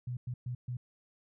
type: tone bursts at uneven times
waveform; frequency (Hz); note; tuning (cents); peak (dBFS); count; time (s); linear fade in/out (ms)
sine; 123.47; B2; 0; -34; 4; 0.07-0.17 / 0.27-0.34 / 0.46-0.55 / 0.68-0.77; 5
effects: none